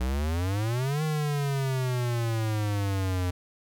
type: exponential two-way sweep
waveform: square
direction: up then down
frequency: 60.7 to 156.9 to 88.8 Hz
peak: -26 dBFS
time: 0-3.31 s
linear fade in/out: 10 ms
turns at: 1.03 s
effects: none